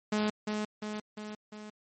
sawtooth tone with echo, 211.9 Hz, G#3, 35 cents sharp, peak -23 dBFS, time 0.12-0.3 s, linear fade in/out 5 ms, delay 350 ms, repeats 4, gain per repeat -4 dB, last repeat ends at 1.7 s, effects low-pass 9000 Hz 12 dB/octave + MP3 32 kbps

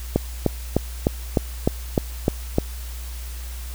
click train, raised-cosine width 2 ms, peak -3 dBFS, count 9, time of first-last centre 0.16-2.584 s, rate 3.3 Hz, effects added 60 Hz sine -30 dBFS peak until 3.74 s + white hiss -41 dBFS RMS until 3.74 s

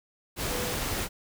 sine tone in noise, 493.9 Hz, B4, in tune, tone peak -35 dBFS, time 0.48-0.76 s, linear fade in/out 50 ms, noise pink, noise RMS -31 dBFS, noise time 0.36-1.09 s, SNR -7 dB, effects none

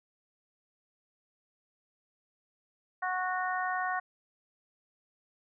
harmonic tone, 368.2 Hz, F#4, 8 cents flat, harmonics 2 / 3 / 4 / 5, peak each -33 / -35 / -36 / -37 dBFS, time 3.02-4 s, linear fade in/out 10 ms, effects none

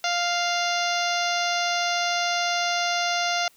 harmonic tone, 698.5 Hz, F5, in tune, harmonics 1 / 2 / 3 / 4 / 5 / 6 / 7 / 8 / 9, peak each -26 / -29 / -31 / -32 / -33 / -34 / -34 / -35 / -36 dBFS, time 0.04-3.48 s, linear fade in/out 2 ms, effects white hiss -58 dBFS RMS until 3.56 s

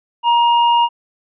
sine tone with hard clipping, 945 Hz, A#5, 23 cents sharp, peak -12 dBFS, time 0.23-0.89 s, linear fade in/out 50 ms, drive 10 dB, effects resampled to 8000 Hz

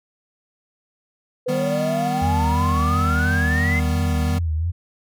sine exponential sweep, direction up, 493.9 to 2096 Hz, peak -21 dBFS, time 1.46-3.8 s, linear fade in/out 10 ms
square chord, Eb augmented, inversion none, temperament equal, 155.56 / 196 / 246.9 Hz, Eb3 / G3 / B3, 0 / 0 / 0 cents, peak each -27 / -29 / -27 dBFS, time 1.48-4.39 s, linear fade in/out 10 ms
sine tone with vibrato, 82.41 Hz, E2, in tune, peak -19 dBFS, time 2.21-4.72 s, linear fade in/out 20 ms, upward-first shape sine, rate 2.9 Hz, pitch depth 100 cents each way
effects none

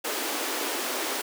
pink high-pass noise, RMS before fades -30 dBFS, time 0.04-1.22 s, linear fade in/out 10 ms, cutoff 270 Hz, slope 48 dB/octave, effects none

